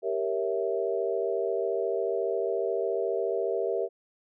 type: chord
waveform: sine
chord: G diminished seventh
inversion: none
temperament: equal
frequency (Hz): 392 / 466.2 / 554.4 / 659.3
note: G4 / Bb4 / Db5 / Fb5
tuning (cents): 0 / 0 / 0 / 0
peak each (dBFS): -30 / -30 / -35 / -32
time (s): 0.02-3.89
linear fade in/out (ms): 50
effects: none